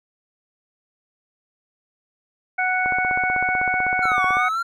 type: harmonic tone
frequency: 740 Hz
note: F#5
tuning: in tune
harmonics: 1 / 2 / 3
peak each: -23 / -23 / -23 dBFS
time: 2.58-4.49 s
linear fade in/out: 10 ms
type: click train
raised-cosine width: 1 ms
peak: -16 dBFS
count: 25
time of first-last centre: 2.86-4.369 s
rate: 15.9 Hz
type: exponential two-way sweep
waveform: triangle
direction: down then up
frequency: 1396.9 to 1106 to 1396.9 Hz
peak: -19 dBFS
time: 4.02-4.63 s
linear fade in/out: 10 ms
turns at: 4.25 s
effects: none